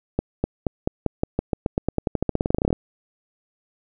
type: accelerating click train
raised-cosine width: 2 ms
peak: -7 dBFS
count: 27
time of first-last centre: 0.19-2.729 s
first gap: 250 ms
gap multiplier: 0.91
effects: none